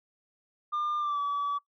sine tone with pitch glide, 1200 to 1145.8 Hz, D6 to D6, +37 to -43 cents, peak -25 dBFS, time 0.72-1.59 s, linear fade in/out 20 ms, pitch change -80 cents, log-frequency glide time 0.99-1.2 s, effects noise-tail reverb RT60 0.1 s tail -23 dB re dry + tanh soft clip ceiling -26 dBFS

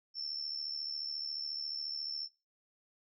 sine tone with amplitude modulation, 5370 Hz, E8, 31 cents sharp, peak -33 dBFS, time 0.14-2.29 s, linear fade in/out 50 ms, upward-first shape sine, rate 74.2 Hz, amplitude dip 65%, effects noise-tail reverb RT60 0.3 s tail -24 dB re dry

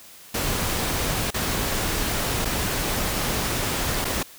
pink noise with dropouts, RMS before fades -25 dBFS, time 0.34-4.23 s, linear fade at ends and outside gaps 5 ms, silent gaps 1.306-1.342 / 2.448-2.453 / 4.046-4.051 s, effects white hiss -46 dBFS RMS until 4.38 s

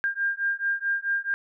sine beating tone pair, 1600 / 1604.6 Hz, G6 / G6, +35 / +40 cents, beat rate 4.6 Hz, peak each -27 dBFS, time 0.04-1.34 s, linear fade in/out 0 ms, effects none

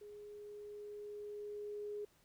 sine tone with level ramp, 415.3 Hz, G#4, in tune, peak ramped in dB -50 to -40 dBFS, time 0.01-2.05 s, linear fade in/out 5 ms, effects pink hiss -71 dBFS RMS until 2.24 s

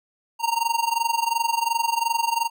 square tone with amplitude modulation, 926 Hz, A#5, 12 cents flat, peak -18 dBFS, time 0.39-2.5 s, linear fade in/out 50 ms, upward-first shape sine, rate 22.8 Hz, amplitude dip 85%, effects none

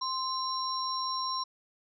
sine tone cluster, 1045 / 3988 / 5550 Hz, C6 / B7 / F8, -2 / +16 / -12 cents, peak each -32 / -39 / -35 dBFS, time 0.01-1.44 s, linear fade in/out 10 ms, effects none

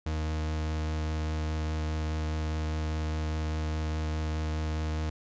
40% pulse tone with vibrato, 77.78 Hz, D#2, in tune, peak -28 dBFS, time 0.06-5.1 s, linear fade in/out 5 ms, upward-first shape sine, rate 4.9 Hz, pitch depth 8 cents each way, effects resampled to 16000 Hz

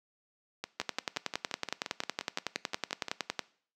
two click trains, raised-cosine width 0.2 ms, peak -18 / -13 dBFS, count 15 / 29, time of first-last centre 0.64-3.083 / 0.8-3.393 s, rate 5.73 / 10.8 Hz, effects noise-tail reverb RT60 0.5 s tail -20 dB re dry + high-pass 200 Hz 12 dB/octave

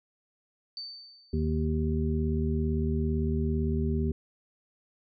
sine tone with exponential decay, 4564 Hz, C#8, 50 cents sharp, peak -34 dBFS, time 0.77-1.65 s, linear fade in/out 1 ms, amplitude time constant 190 ms
harmonic tone, 77.78 Hz, D#2, in tune, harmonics 1 / 2 / 3 / 5, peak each -28 / -32 / -31 / -34 dBFS, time 1.33-4.12 s, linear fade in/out 5 ms
effects none

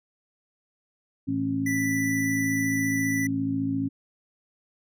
harmonic tone, 54.5 Hz, A1, 16 cents flat, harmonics 2 / 3 / 4 / 5, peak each -33 / -35 / -36 / -25 dBFS, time 1.27-3.89 s, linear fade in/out 20 ms
square tone with vibrato, 1975.5 Hz, B6, in tune, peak -28 dBFS, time 1.66-3.27 s, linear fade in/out 5 ms, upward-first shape triangle, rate 15 Hz, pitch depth 9 cents each way
effects none

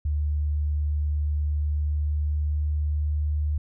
sine tone with pitch glide, 74.3 to 74.99 Hz, D2 to D2, +21 to +37 cents, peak -22 dBFS, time 0.05-3.58 s, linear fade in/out 5 ms, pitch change +16 cents, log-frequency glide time 1.47-3.09 s, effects none

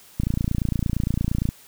click train, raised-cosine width 5 ms, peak -10 dBFS, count 38, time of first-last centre 0.2-1.489 s, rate 28.7 Hz, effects white hiss -50 dBFS RMS until 1.67 s

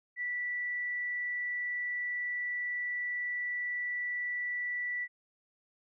sine tone, 1962 Hz, B6, 12 cents flat, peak -32 dBFS, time 0.16-5.08 s, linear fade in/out 50 ms, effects none

